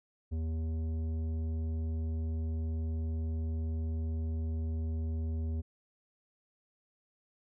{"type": "tone with tanh clipping", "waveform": "sine", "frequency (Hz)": 80.2, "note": "E2", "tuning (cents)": -47, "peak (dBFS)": -33, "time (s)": [0.31, 5.62], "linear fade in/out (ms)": 20, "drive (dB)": 11, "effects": []}